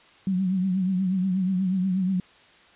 sine tone with vibrato, 187 Hz, F#3, 19 cents sharp, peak -21 dBFS, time 0.27-2.2 s, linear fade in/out 2 ms, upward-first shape triangle, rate 8.3 Hz, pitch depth 82 cents each way, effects white hiss -54 dBFS RMS until 2.75 s + resampled to 8000 Hz

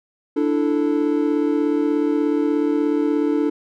triangle chord, D suspended second, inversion none, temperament just, 293.7 / 330.4 / 440.5 Hz, D4 / E4 / A4, 0 / +4 / +2 cents, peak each -17 / -21 / -21 dBFS, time 0.36-3.5 s, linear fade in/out 10 ms, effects none

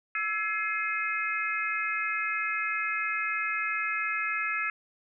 harmonic tone with a mistuned harmonic, 423 Hz, G#4, 32 cents sharp, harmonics 3 / 4 / 5 / 6, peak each -33 / -33 / -33 / -33 dBFS, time 0.15-4.7 s, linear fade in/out 2 ms, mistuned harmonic 3, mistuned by +71 cents, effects none

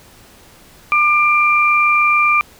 sine tone pair together, 1197 / 2370 Hz, D6 / D7, +33 / +15 cents, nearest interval octave, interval 1182 cents, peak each -13 dBFS, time 0.92-2.41 s, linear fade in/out 0 ms, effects pink hiss -45 dBFS RMS until 2.59 s

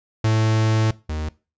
45% pulse tone pair in turn, 110 / 77.24 Hz, A2 / D#2, 0 / -12 cents, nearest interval tritone, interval 612 cents, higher first, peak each -16 / -24 dBFS, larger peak first, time 0.24-0.91 / 1.09-1.29 s, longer first, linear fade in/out 5 ms, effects noise-tail reverb RT60 0.3 s tail -20 dB re dry + resampled to 16000 Hz

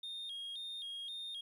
sine tone with vibrato, 3456 Hz, A7, 32 cents flat, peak -39 dBFS, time 0.03-1.41 s, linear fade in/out 5 ms, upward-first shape square, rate 1.9 Hz, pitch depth 98 cents each way, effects tanh soft clip ceiling -40 dBFS + 12-bit

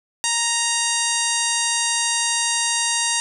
harmonic tone with a mistuned harmonic, 932.3 Hz, A#5, in tune, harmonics 1 / 2 / 3 / 4 / 5 / 6 / 7 / 8 / 9 / 10, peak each -28 / -28 / -28 / -28 / -28 / -28 / -28 / -28 / -28 / -28 dBFS, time 0.24-3.2 s, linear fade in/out 0 ms, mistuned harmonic 6, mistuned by +61 cents, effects none

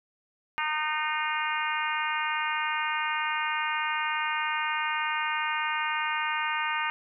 harmonic tone with a mistuned harmonic, 306.3 Hz, D#4, 27 cents flat, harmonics 3 / 4 / 5 / 6 / 7 / 8 / 9, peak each -32 / -33 / -34 / -35 / -35 / -36 / -37 dBFS, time 0.58-6.9 s, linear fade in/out 0 ms, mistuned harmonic 9, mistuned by +28 cents, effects none

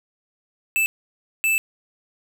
square tone bursts at uneven times, 2637 Hz, E7, in tune, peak -18 dBFS, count 2, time 0.76-0.86 / 1.44-1.58 s, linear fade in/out 0 ms, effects 8-bit

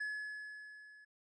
triangle tone with level ramp, 1703 Hz, G#6, 43 cents sharp, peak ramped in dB -34 to -55 dBFS, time 0-1.05 s, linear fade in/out 10 ms, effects resampled to 22050 Hz

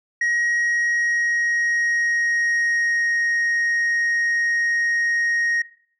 sine tone with pitch glide, 1893 to 1871.3 Hz, A#6 to A#6, +26 to +6 cents, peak -15 dBFS, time 0.21-5.62 s, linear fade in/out 5 ms, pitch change -20 cents, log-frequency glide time 0.58-3.09 s, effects noise-tail reverb RT60 0.5 s tail -20 dB re dry + tanh soft clip ceiling -17 dBFS

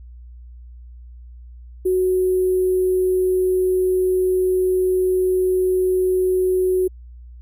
sine tone with sample-and-hold, 370 Hz, F#4, in tune, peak -15 dBFS, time 1.85-6.88 s, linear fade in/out 10 ms, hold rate 11025 Hz, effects added 60 Hz sine -37 dBFS peak until 7.41 s

